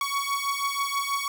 sawtooth beating tone pair, 1116 / 1122.2 Hz, C#6 / C#6, +11 / +21 cents, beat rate 6.2 Hz, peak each -25 dBFS, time 0.01-1.28 s, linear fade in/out 2 ms, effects 8-bit

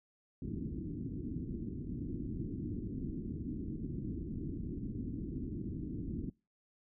white low-pass noise, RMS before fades -40 dBFS, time 0.42-6.3 s, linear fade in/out 2 ms, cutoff 330 Hz, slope 48 dB/octave, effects noise-tail reverb RT60 0.3 s tail -26 dB re dry

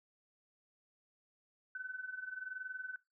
sine tone with amplitude modulation, 1513 Hz, F#6, 38 cents sharp, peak -38 dBFS, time 1.75-2.96 s, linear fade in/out 2 ms, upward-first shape sine, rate 21.1 Hz, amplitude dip 80%, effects noise-tail reverb RT60 0.2 s tail -18 dB re dry

